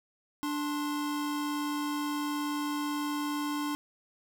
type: tone pair together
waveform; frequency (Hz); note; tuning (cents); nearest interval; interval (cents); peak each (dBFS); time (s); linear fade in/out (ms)
square; 293.7 / 1057.3; D4 / C6; 0 / +18; octave + minor seventh; 2218; -32 / -38; 0.43-3.75; 0
effects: none